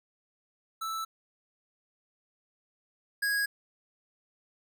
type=tone pair in turn; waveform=square; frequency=1318.5 / 1651.2 Hz; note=E6 / G#6; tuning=0 / -10 cents; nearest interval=major third; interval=390 cents; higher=second; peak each=-33 / -27 dBFS; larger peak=second; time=0.81-1.05 / 3.22-3.46 s; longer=neither; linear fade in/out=10 ms; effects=none